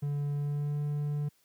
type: tone with pitch glide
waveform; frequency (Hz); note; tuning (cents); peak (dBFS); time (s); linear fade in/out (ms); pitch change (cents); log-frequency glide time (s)
triangle; 144.3 to 146.82; D3 to D3; -30 to 0; -27; 0.02-1.29; 10; +30; 0.33-0.8
effects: white hiss -69 dBFS RMS until 1.44 s + high-pass 60 Hz 12 dB/octave